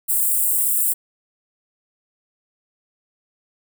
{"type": "high-pass noise", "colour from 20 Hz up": "white", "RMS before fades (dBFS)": -19, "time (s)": [0.08, 0.94], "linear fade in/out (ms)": 20, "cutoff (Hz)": 7700, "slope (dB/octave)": 96, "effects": []}